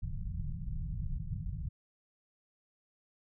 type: low-pass noise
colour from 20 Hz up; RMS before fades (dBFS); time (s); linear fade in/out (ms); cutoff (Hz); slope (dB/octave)
pink; -37; 0.02-1.69; 10; 170; 48
effects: none